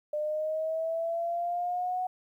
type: linear sweep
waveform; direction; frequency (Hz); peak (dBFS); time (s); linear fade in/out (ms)
sine; up; 598 to 740; -28; 0.13-2.07; 5
effects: 11-bit